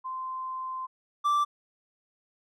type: tone pair in turn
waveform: sine / triangle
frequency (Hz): 1038 / 1170.9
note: C6 / D6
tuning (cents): -14 / -6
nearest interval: major second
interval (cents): 208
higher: second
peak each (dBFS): -32 / -20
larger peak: second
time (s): 0.04-0.87 / 1.24-1.45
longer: first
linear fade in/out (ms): 20
effects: none